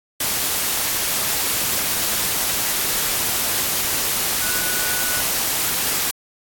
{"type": "tone in noise", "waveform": "sine", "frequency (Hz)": 1475, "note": "F#6", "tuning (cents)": -6, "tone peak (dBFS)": -29, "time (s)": [4.41, 5.21], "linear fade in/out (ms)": 5, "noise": "white", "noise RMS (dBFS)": -21, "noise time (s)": [0.2, 6.11], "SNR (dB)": -11, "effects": ["AAC 64 kbps"]}